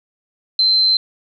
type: tone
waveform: sine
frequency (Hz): 4098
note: C8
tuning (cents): -37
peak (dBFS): -11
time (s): 0.59-0.97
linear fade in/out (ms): 2
effects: none